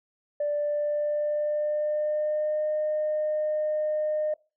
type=tone with pitch glide; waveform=sine; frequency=587.3 to 610.8 Hz; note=D5 to D#5; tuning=0 to -32 cents; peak=-23 dBFS; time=0.4-4.34 s; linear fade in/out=5 ms; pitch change=+68 cents; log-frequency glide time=0.52-2.68 s; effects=noise-tail reverb RT60 0.3 s tail -23 dB re dry + tanh soft clip ceiling -20 dBFS